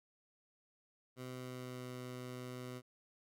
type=tone with pitch glide; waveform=15% pulse; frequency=127.3 to 125.62 Hz; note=C3 to B2; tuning=-47 to +30 cents; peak=-38 dBFS; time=1.16-2.82 s; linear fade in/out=50 ms; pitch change=-23 cents; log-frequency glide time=1.33-1.9 s; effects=none